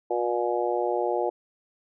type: harmonic tone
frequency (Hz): 120.1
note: B2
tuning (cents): -48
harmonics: 3 / 4 / 5 / 6 / 7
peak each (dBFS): -28 / -29 / -30 / -31 / -31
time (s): 0.1-1.3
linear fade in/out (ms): 10
effects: none